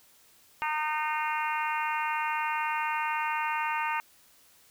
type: harmonic tone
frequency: 306 Hz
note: D#4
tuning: 29 cents flat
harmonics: 3 / 4 / 5 / 6 / 7 / 8 / 9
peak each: -30 / -35 / -37 / -39 / -38 / -39 / -39 dBFS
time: 0.62-4 s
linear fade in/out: 0 ms
effects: white hiss -60 dBFS RMS until 4.7 s